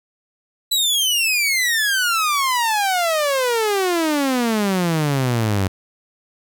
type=exponential sweep; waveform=sawtooth; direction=down; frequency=4000 to 92.5 Hz; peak=-13 dBFS; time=0.71-5.68 s; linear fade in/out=10 ms; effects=none